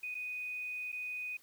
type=tone with dropouts; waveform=sine; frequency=2489 Hz; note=D#7; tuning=in tune; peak=-37 dBFS; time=0.03-1.37 s; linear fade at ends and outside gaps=5 ms; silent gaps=0.145-0.15 / 0.919-0.926 s; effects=white hiss -64 dBFS RMS until 1.42 s